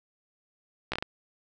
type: slowing click train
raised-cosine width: 0.3 ms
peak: -14 dBFS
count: 5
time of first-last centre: 0.92-1.025 s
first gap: 15 ms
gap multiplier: 1.39
effects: none